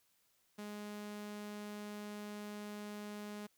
sawtooth tone, 208 Hz, G#3, 3 cents sharp, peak -40 dBFS, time 0.58-3.47 s, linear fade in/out 10 ms, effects white hiss -75 dBFS RMS until 3.57 s

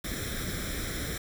pink noise with comb filter, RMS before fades -34 dBFS, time 0.04-1.18 s, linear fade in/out 5 ms, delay 0.54 ms, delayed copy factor +0.8, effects none

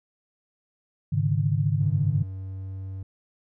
sine chord, Ab suspended fourth, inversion none, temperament equal with one note detuned, 103.83 / 138.59 / 153.07 Hz, Ab2 / Db3 / Eb3, 0 / 0 / -28 cents, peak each -25 dBFS, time 1.12-2.23 s, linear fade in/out 10 ms
triangle tone with pitch glide, 95 to 95.61 Hz, F#2 to G2, +46 to -43 cents, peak -30 dBFS, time 1.8-3.03 s, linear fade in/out 5 ms, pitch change +11 cents, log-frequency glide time 2.2-2.7 s
effects none

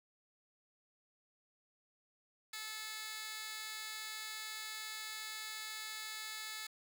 15% pulse tone with high-pass filter, 434.3 Hz, A4, 23 cents flat, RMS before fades -45 dBFS, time 2.53-6.67 s, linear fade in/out 5 ms, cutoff 2600 Hz, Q 1.3, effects none

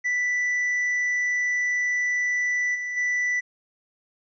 triangle tone with level steps, 1975.5 Hz, B6, in tune, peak -20 / -26 / -20 dBFS, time 0.04-3.41 s, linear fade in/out 20 ms, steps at 2.74 / 2.96 s, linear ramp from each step 20 ms, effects resampled to 16000 Hz

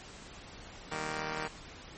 5% pulse chord, Eb major, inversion none, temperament just, 155.56 / 194.45 / 233.3 Hz, Eb3 / G3 / Bb3, 0 / -14 / +2 cents, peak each -27 / -31 / -31 dBFS, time 0.91-1.48 s, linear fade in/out 10 ms, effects pink hiss -49 dBFS RMS until 1.97 s + MP3 32 kbps

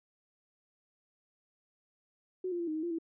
sine tone with pitch steps, 369.2 / 348.3 / 341 / 310.5 / 314.8 / 344.8 / 328.9 Hz, F#4 / F4 / F4 / D#4 / D#4 / F4 / E4, -4 / -5 / -41 / -3 / +20 / -22 / -4 cents, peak -32 dBFS, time 2.44-2.986 s, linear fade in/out 5 ms, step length 78 ms, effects none

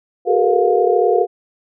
sine tone cluster, 374.1 / 415.8 / 451 / 483.1 / 708 Hz, F#4 / G#4 / A4 / B4 / F5, +19 / +2 / +43 / -38 / +23 cents, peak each -18 dBFS, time 0.25-1.27 s, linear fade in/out 50 ms, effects none

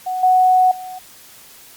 sine tone with level steps, 740 Hz, F#5, in tune, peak -19 / -9 / -28 dBFS, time 0.06-0.99 s, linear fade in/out 10 ms, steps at 0.23 / 0.71 s, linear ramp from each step 5 ms, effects white hiss -43 dBFS RMS until 1.76 s + MP3 96 kbps

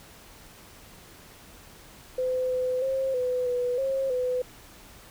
sine tone with pitch steps, 510 / 507 / 532 / 501 / 492.4 / 537 / 502 Hz, C5 / B4 / C5 / B4 / B4 / C5 / B4, -44 / +45 / +29 / +25 / -5 / +45 / +28 cents, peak -24 dBFS, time 2.18-4.42 s, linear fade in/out 5 ms, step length 320 ms, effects pink hiss -50 dBFS RMS until 5.1 s

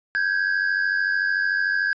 triangle tone pair together, 1568 / 1661.5 Hz, G6 / G#6, 0 / 0 cents, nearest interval minor second, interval 100 cents, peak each -21 dBFS, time 0.15-1.93 s, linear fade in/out 0 ms, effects resampled to 16000 Hz

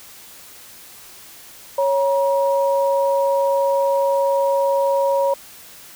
sine tone pair together, 553.4 / 952 Hz, C#5 / A#5, -3 / +36 cents, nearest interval major sixth, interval 939 cents, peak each -16 / -21 dBFS, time 1.78-5.34 s, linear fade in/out 5 ms, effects white hiss -42 dBFS RMS until 5.95 s

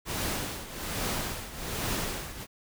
pink noise with tremolo, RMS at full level -30 dBFS, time 0.05-2.47 s, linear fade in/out 50 ms, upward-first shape triangle, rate 1.2 Hz, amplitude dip 80%, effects none

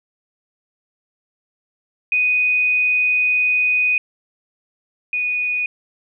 sine tone pair in turn, 2489 / 2473 Hz, D#7 / D#7, 0 / -11 cents, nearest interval unison, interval 11 cents, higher first, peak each -14 / -18 dBFS, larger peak first, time 2.12-3.98 / 5.13-5.66 s, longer first, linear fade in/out 2 ms, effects none

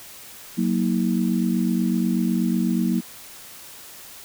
sine chord, D# minor, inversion first, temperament equal with one note detuned, 185 / 233.1 / 318.2 Hz, F#3 / A#3 / D#4, 0 / 0 / +39 cents, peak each -22 / -22 / -27 dBFS, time 0.57-3.01 s, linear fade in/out 20 ms, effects white hiss -42 dBFS RMS until 4.24 s

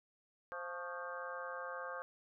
harmonic tone with a mistuned harmonic, 174.9 Hz, F3, 3 cents sharp, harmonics 3 / 4 / 5 / 6 / 7 / 8 / 9, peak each -46 / -52 / -53 / -49 / -48 / -55 / -47 dBFS, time 0.52-2.02 s, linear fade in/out 0 ms, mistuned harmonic 6, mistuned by +86 cents, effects none

